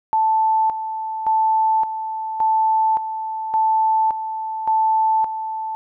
sine tone with tremolo, 880 Hz, A5, in tune, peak -14 dBFS, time 0.13-5.75 s, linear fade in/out 0 ms, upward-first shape square, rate 0.88 Hz, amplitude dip 65%, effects none

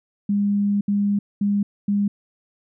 sine tone bursts at uneven times, 202.9 Hz, G#3, 40 cents flat, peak -17 dBFS, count 4, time 0.29-0.81 / 0.88-1.19 / 1.41-1.63 / 1.88-2.08 s, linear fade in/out 5 ms, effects none

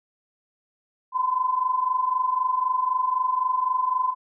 sine tone pair together, 999 / 1022.9 Hz, B5 / C6, +20 / -39 cents, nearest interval unison, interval 41 cents, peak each -26 / -22 dBFS, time 1.12-4.15 s, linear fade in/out 50 ms, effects none

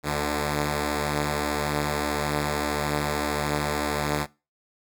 5% pulse tone pair together, 73.35 / 148.4 Hz, D2 / D3, -2 / +18 cents, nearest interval octave, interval 1220 cents, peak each -16 dBFS, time 0.03-4.27 s, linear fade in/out 50 ms, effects noise-tail reverb RT60 0.3 s tail -23 dB re dry

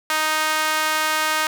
sawtooth tone with high-pass filter, 311.1 Hz, D#4, in tune, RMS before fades -21 dBFS, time 0.1-1.47 s, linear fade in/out 2 ms, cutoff 1200 Hz, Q 1.3, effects none

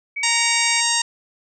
sine tone, 2266 Hz, C#7, 37 cents sharp, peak -23 dBFS, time 0.16-0.81 s, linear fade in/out 10 ms
harmonic tone, 932.3 Hz, A#5, in tune, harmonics 1 / 2 / 3 / 4 / 5 / 6 / 7 / 8 / 9, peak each -26 / -26 / -26 / -26 / -26 / -26 / -26 / -26 / -26 dBFS, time 0.23-1.02 s, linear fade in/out 5 ms
effects none

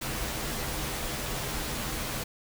pink noise with comb filter, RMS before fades -33 dBFS, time 0.01-2.24 s, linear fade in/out 10 ms, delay 11 ms, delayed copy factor -0.55, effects none

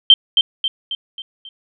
sine tone with echo, 3136 Hz, G7, in tune, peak -3 dBFS, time 0.1-0.14 s, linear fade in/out 2 ms, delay 270 ms, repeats 5, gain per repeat -6 dB, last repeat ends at 1.49 s, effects none

